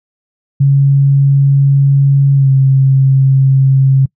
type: tone with pitch glide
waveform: sine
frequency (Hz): 138.8 to 134.54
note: C#3 to C3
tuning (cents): +3 to +49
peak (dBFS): -5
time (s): 0.6-4.06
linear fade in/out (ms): 10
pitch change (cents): -54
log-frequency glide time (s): 2.35-2.5
effects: noise-tail reverb RT60 0.1 s tail -24 dB re dry